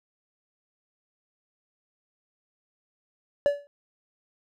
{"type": "tone with exponential decay", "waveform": "triangle", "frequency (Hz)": 574, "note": "D5", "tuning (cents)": -40, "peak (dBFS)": -13, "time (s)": [3.46, 3.67], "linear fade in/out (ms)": 0, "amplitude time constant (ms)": 44, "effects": []}